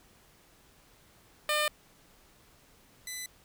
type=tone pair in turn; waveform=10% pulse; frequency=602 / 2003 Hz; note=D5 / B6; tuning=+43 / +24 cents; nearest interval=octave + major sixth; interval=2081 cents; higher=second; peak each=-18 / -28 dBFS; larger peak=first; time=1.49-1.68 / 3.07-3.26 s; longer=neither; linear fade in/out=2 ms; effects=pink hiss -61 dBFS RMS until 3.44 s